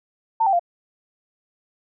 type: tone with pitch steps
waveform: sine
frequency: 899 / 781 / 694 Hz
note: A5 / G5 / F5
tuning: +37 / -7 / -11 cents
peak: -15 dBFS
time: 0.4-0.595 s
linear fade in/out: 10 ms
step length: 65 ms
effects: none